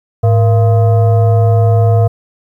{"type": "tone with frequency modulation", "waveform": "sine", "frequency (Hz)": 106.8, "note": "G#2", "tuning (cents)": 49, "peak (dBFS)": -6, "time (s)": [0.23, 2.08], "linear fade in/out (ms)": 10, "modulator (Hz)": 577, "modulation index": 0.61, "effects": ["8-bit"]}